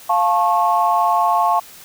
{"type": "chord", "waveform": "sine", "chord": "F augmented", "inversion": "none", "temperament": "just", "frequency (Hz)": [698.5, 873.1, 1091.3], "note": ["F5", "A5", "C#6"], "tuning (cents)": [0, -14, -27], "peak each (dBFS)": -17, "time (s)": [0.09, 1.6], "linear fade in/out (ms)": 10, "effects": ["tanh soft clip ceiling -4 dBFS", "white hiss -41 dBFS RMS until 1.84 s"]}